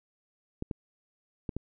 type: clicks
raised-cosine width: 3 ms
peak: -20 dBFS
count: 4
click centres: 0.624 / 0.712 / 1.492 / 1.566 s
effects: none